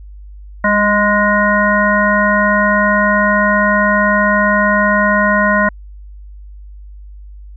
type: harmonic tone with a mistuned harmonic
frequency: 207.7 Hz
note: G#3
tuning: in tune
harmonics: 1 / 3 / 5 / 7 / 9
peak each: -16 / -16 / -16 / -16 / -16 dBFS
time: 0.64-5.69 s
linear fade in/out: 5 ms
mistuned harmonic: 1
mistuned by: -28 cents
effects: added 50 Hz sine -31 dBFS peak until 7.56 s